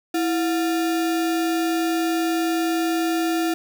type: tone with sample-and-hold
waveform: sine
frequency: 329.6 Hz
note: E4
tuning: in tune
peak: -19 dBFS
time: 0.14-3.54 s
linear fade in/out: 5 ms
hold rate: 1050 Hz
effects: none